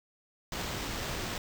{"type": "noise with sample-and-hold", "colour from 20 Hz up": "pink", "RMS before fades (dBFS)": -36, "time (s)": [0.52, 1.38], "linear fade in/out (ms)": 2, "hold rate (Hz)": 11025, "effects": []}